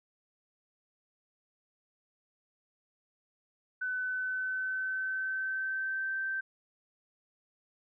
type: tone with pitch glide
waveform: sine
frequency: 1507 to 1557.4 Hz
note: F#6 to G6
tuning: +31 to -12 cents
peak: -31 dBFS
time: 3.81-6.41 s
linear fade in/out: 10 ms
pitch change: +57 cents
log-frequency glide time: 3.99-6.17 s
effects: none

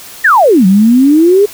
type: exponential two-way sweep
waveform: sine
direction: down then up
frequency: 1919 to 182.5 to 422.2 Hz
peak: -3 dBFS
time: 0.24-1.46 s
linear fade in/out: 10 ms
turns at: 0.66 s
effects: white hiss -31 dBFS RMS until 1.53 s

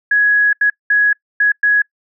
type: tone bursts at uneven times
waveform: sine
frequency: 1672 Hz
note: G#6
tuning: 11 cents sharp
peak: -9 dBFS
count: 5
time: 0.11-0.53 / 0.61-0.7 / 0.9-1.13 / 1.4-1.52 / 1.63-1.82 s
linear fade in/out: 5 ms
effects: noise-tail reverb RT60 0.1 s tail -26 dB re dry

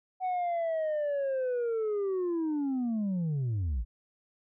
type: linear sweep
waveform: sine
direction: down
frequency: 750 to 49 Hz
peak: -25 dBFS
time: 0.2-3.85 s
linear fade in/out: 50 ms
effects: tanh soft clip ceiling -27 dBFS

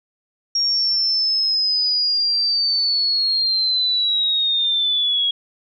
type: linear sweep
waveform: sine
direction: down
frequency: 5588 to 3300 Hz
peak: -16 dBFS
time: 0.55-5.31 s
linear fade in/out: 5 ms
effects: none

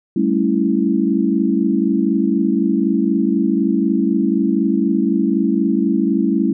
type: chord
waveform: sine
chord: A dominant seventh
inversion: third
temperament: equal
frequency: 196 / 220 / 277.2 / 329.6 Hz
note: G3 / A3 / C#4 / E4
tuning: 0 / 0 / 0 / 0 cents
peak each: -19 dBFS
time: 0.16-6.53 s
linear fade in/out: 5 ms
effects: none

